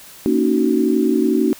sine chord, D# minor seventh, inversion second, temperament just, 233.3 / 280 / 311.1 / 373.4 Hz, A#3 / C#4 / D#4 / F#4, +2 / +18 / 0 / +16 cents, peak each -19 dBFS, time 0.26-1.53 s, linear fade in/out 0 ms, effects white hiss -41 dBFS RMS until 1.59 s

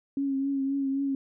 sine tone with vibrato, 273.8 Hz, C#4, 21 cents flat, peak -25 dBFS, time 0.17-1.15 s, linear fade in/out 2 ms, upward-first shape triangle, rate 3.8 Hz, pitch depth 37 cents each way, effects none

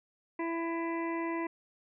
harmonic tone with a mistuned harmonic, 332.9 Hz, E4, 17 cents sharp, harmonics 1 / 2 / 3 / 5 / 6 / 7 / 8, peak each -33 / -42 / -38 / -51 / -42 / -49 / -54 dBFS, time 0.39-1.47 s, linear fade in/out 5 ms, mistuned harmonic 7, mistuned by +27 cents, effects none

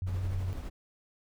sine tone, 92.5 Hz, F#2, in tune, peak -30 dBFS, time 0.02-0.53 s, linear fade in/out 0 ms
brown noise with tremolo, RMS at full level -37 dBFS, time 0.06-0.7 s, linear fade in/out 20 ms, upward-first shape triangle, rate 12 Hz, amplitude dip 40%
effects none

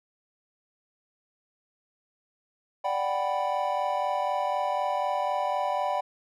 triangle chord, G major seventh, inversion second, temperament equal, 587.3 / 740 / 784 / 987.8 Hz, D5 / F#5 / G5 / B5, 0 / 0 / 0 / 0 cents, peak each -29 dBFS, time 2.84-6.01 s, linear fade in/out 10 ms, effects none

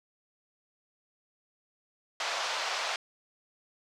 pink band-pass noise, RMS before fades -33 dBFS, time 2.2-2.96 s, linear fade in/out 2 ms, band 640 to 5900 Hz, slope 24 dB/octave, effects none

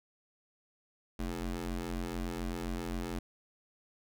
20% pulse ring-modulated tone, 87.31 Hz, F2, in tune, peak -27 dBFS, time 1.19-3.19 s, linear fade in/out 5 ms, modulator 133 Hz, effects none

